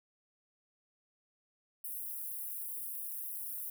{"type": "high-pass noise", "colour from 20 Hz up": "white", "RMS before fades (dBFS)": -41, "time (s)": [1.84, 3.7], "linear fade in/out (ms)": 5, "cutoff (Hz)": 10000, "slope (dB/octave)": 48, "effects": []}